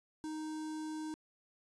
square tone with notch filter, 311.1 Hz, D#4, in tune, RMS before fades -41 dBFS, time 0.24-1.14 s, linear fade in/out 0 ms, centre 2400 Hz, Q 0.82, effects resampled to 22050 Hz

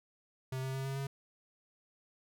square tone with pitch steps, 130.81 / 132.41 / 134.02 / 135.66 / 137.31 Hz, C3 / C3 / C3 / C#3 / C#3, 0 / +21 / +42 / -37 / -16 cents, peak -36 dBFS, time 0.52-1.07 s, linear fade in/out 5 ms, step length 110 ms, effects none

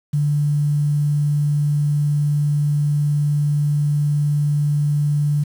sine tone, 146.83 Hz, D3, in tune, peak -15 dBFS, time 0.13-5.44 s, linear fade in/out 10 ms, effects 7-bit

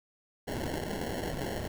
white noise with sample-and-hold, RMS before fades -35 dBFS, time 0.47-1.68 s, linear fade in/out 10 ms, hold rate 1225 Hz, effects none

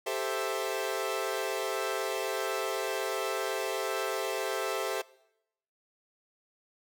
sawtooth chord, A minor seventh, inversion third, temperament equal, 392 / 440 / 523.3 / 659.3 Hz, G4 / A4 / C5 / E5, 0 / 0 / 0 / 0 cents, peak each -32 dBFS, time 0.06-5.02 s, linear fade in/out 10 ms, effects noise-tail reverb RT60 0.8 s tail -21 dB re dry

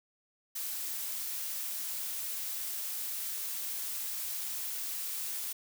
blue noise, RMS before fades -37 dBFS, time 0.55-5.53 s, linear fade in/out 10 ms, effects none

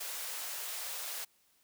white high-pass noise, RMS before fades -40 dBFS, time 0-1.25 s, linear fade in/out 10 ms, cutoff 480 Hz, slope 24 dB/octave, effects white hiss -70 dBFS RMS until 1.63 s

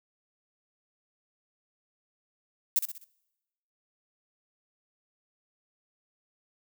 violet noise with echo, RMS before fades -24 dBFS, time 2.76-2.79 s, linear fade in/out 0 ms, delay 63 ms, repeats 4, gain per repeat -7 dB, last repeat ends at 3.042 s, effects noise-tail reverb RT60 1.0 s tail -26 dB re dry

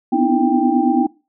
sine tone cluster, 247.3 / 256.5 / 301.3 / 329.2 / 788 Hz, B3 / C4 / D4 / E4 / G5, +3 / -34 / +44 / -2 / +9 cents, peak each -19 dBFS, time 0.12-1.07 s, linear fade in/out 10 ms, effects noise-tail reverb RT60 0.3 s tail -22 dB re dry

